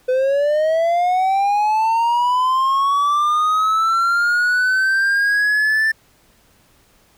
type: linear sweep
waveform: triangle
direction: up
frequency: 502 to 1778 Hz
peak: -12 dBFS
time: 0.08-5.92 s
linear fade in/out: 10 ms
effects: pink hiss -55 dBFS RMS until 7.17 s